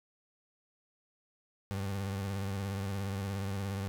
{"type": "tone with vibrato", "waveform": "30% pulse", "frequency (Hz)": 98.1, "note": "G2", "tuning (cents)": 2, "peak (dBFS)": -31, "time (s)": [1.71, 3.88], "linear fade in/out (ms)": 0, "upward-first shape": "triangle", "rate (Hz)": 17, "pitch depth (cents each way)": 71, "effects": []}